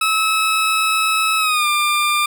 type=tone with pitch glide; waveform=20% pulse; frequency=1296 to 1195.3 Hz; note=E6 to D6; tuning=-30 to +30 cents; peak=-10 dBFS; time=0.01-2.26 s; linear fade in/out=5 ms; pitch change=-140 cents; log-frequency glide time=1.38-1.67 s; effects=none